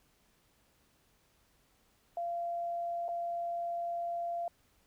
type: tone with dropouts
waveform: sine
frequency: 688 Hz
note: F5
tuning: 26 cents flat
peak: -33 dBFS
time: 2.17-4.48 s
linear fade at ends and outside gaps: 2 ms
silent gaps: 3.082-3.088 s
effects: pink hiss -70 dBFS RMS until 4.86 s